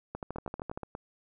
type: two click trains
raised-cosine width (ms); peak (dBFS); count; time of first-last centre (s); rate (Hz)
1; -22 / -24; 9 / 6; 0.15-0.775 / 0.36-0.951; 12.8 / 8.46
effects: none